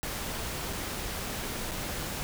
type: noise with dropouts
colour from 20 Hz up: pink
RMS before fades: -35 dBFS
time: 0.03-2.23 s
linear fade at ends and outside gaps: 0 ms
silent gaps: 0.728-0.732 / 1.712-1.717 s
effects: none